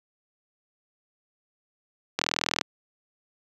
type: click train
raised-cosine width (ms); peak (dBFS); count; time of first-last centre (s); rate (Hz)
0.2; -6; 18; 2.19-2.612; 40.3
effects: high-pass 200 Hz 12 dB/octave